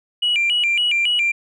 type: tone with vibrato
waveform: sine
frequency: 2632 Hz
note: E7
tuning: 3 cents flat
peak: -14 dBFS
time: 0.22-1.32 s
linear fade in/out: 10 ms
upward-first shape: square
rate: 3.6 Hz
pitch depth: 180 cents each way
effects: tanh soft clip ceiling -12 dBFS